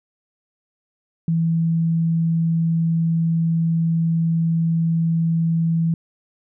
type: tone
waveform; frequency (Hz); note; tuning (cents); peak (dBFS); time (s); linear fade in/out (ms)
sine; 164.81; E3; 0; -16; 1.28-5.94; 2
effects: none